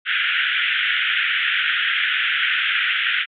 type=band-pass noise; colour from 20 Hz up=pink; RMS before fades=-20 dBFS; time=0.05-3.26 s; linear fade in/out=50 ms; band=1400 to 3400 Hz; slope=96 dB/octave; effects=MP3 64 kbps